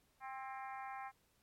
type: harmonic tone with a mistuned harmonic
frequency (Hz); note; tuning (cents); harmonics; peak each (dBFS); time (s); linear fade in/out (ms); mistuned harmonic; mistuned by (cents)
264.3; C4; +18; 3 / 4 / 5 / 6 / 7 / 8 / 9; -46 / -50 / -54 / -57 / -57 / -57 / -60; 0.2-1.12; 50; 6; +36
effects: pink hiss -75 dBFS RMS until 1.42 s + MP3 64 kbps